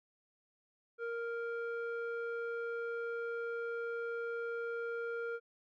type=tone with low-pass filter; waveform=square; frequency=466.2 Hz; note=A#4; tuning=in tune; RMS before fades=-39 dBFS; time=0.98-5.4 s; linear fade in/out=50 ms; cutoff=1400 Hz; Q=2; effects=none